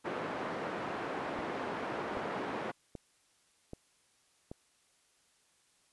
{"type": "band-pass noise", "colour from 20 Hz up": "pink", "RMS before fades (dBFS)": -38, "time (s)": [0.04, 2.72], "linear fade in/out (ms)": 20, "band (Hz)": [280, 1500], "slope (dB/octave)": 12}
{"type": "click train", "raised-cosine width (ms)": 2, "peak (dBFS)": -29, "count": 5, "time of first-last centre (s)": [1.39, 4.515], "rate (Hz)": 1.28}
{"effects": ["white hiss -70 dBFS RMS until 5.92 s", "resampled to 24000 Hz"]}